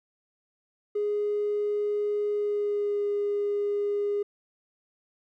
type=tone with pitch glide; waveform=triangle; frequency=414.8 to 409.1 Hz; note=G#4 to G#4; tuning=-2 to -26 cents; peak=-21 dBFS; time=0.95-4.23 s; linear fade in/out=10 ms; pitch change=-24 cents; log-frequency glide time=2.32-3.06 s; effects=tanh soft clip ceiling -22 dBFS